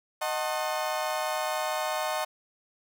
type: chord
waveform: 35% pulse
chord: D# diminished seventh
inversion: none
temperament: just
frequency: 622.3 / 746.7 / 896 / 1075.3 Hz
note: D#5 / F#5 / A5 / C6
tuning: 0 / +16 / +31 / +47 cents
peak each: -30 / -32 / -33 / -34 dBFS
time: 0.21-2.25 s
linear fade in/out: 10 ms
effects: none